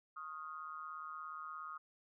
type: tone with amplitude modulation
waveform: sine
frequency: 1245 Hz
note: D#6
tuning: 1 cent sharp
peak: -40 dBFS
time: 0.16-1.78 s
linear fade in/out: 10 ms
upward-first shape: sine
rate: 157 Hz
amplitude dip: 90%
effects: none